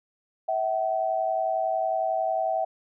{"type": "tone pair together", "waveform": "sine", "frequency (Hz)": [650, 761], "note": ["E5", "F#5"], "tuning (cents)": [-24, 48], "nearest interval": "minor third", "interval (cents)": 272, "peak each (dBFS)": -26, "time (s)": [0.48, 2.65], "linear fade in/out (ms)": 10, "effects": []}